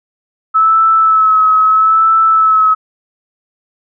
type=tone with vibrato; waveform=sine; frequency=1300 Hz; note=E6; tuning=24 cents flat; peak=-6 dBFS; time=0.54-2.75 s; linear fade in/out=20 ms; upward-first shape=sine; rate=0.77 Hz; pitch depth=27 cents each way; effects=none